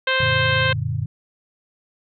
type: harmonic tone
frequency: 523.3 Hz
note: C5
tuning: in tune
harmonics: 1 / 2 / 3 / 4 / 5 / 6 / 7 / 8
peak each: -24 / -26 / -21 / -27 / -26 / -26 / -31 / -36 dBFS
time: 0.07-0.73 s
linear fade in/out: 5 ms
type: chord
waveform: sine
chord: Gb augmented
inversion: none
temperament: equal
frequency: 92.5 / 116.54 / 146.83 Hz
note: Gb2 / Bb2 / D3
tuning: 0 / 0 / 0 cents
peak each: -27 / -24 / -26 dBFS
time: 0.2-1.06 s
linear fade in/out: 5 ms
effects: none